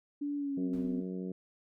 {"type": "tone with pitch glide", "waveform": "sine", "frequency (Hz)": [288.3, 255.4], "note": ["D4", "C4"], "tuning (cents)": [-32, -42], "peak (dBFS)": -32, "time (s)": [0.21, 1.01], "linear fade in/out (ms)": 10, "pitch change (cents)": -210, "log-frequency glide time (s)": [0.37, 0.87]}
{"type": "harmonic tone", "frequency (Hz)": 92.5, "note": "F#2", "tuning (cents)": 0, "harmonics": [2, 3, 4, 5, 6, 7], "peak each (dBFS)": [-37, -43, -43, -46, -57, -58], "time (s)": [0.57, 1.32], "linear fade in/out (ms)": 5}
{"type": "noise with exponential decay", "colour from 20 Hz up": "brown", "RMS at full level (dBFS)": -46, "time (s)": [0.73, 1.29], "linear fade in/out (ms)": 5, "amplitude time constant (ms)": 120}
{"effects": []}